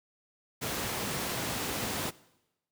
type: high-pass noise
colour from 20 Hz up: pink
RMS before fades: -34 dBFS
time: 0.61-2.11 s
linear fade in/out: 20 ms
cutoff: 100 Hz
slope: 12 dB/octave
effects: noise-tail reverb RT60 0.9 s tail -20 dB re dry